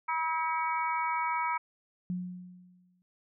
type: harmonic tone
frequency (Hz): 321.8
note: E4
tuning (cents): -42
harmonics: 3 / 4 / 5 / 6 / 7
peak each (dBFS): -30 / -34 / -44 / -47 / -36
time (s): 0.08-1.58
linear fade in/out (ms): 10
type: tone with exponential decay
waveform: sine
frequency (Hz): 180.5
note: F#3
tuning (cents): -43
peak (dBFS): -29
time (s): 2.1-3.02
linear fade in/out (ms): 0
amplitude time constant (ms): 200
effects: none